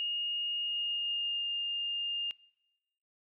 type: tone with pitch glide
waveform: sine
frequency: 2850 to 2817 Hz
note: F7 to F7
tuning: +34 to +14 cents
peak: -31 dBFS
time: 0-2.31 s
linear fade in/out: 0 ms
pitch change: -20 cents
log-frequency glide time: 0.62-1.49 s
effects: noise-tail reverb RT60 1.0 s tail -24 dB re dry